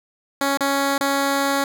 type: tone with dropouts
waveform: 10% pulse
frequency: 277.6 Hz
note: C#4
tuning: 3 cents sharp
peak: -10 dBFS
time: 0.41-1.64 s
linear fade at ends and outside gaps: 2 ms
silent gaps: 0.573-0.607 / 0.98-1.009 s
effects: none